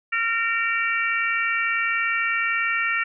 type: harmonic tone with a mistuned harmonic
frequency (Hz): 458.2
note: A#4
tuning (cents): -30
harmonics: 3 / 4 / 5 / 6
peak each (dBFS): -26 / -25 / -25 / -30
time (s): 0.12-3.04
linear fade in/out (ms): 10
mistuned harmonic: 5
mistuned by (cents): +19
effects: none